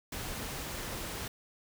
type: noise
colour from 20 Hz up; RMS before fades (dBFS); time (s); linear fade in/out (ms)
pink; -39; 0.12-1.28; 5
effects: none